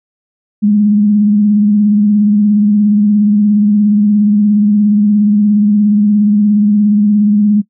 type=tone with vibrato; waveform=sine; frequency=207.7 Hz; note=G#3; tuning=in tune; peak=-6 dBFS; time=0.62-7.62 s; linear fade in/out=20 ms; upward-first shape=sine; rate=17 Hz; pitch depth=41 cents each way; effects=noise-tail reverb RT60 0.1 s tail -21 dB re dry